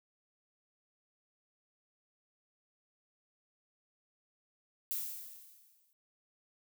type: noise with exponential decay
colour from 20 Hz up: violet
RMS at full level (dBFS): -35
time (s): 4.91-5.93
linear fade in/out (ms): 0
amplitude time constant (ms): 220
effects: none